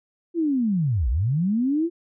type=linear two-way sweep; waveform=sine; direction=down then up; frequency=349.2 to 51.91 to 349.2 Hz; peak=-19 dBFS; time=0.34-1.9 s; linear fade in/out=50 ms; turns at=1.09 s; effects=none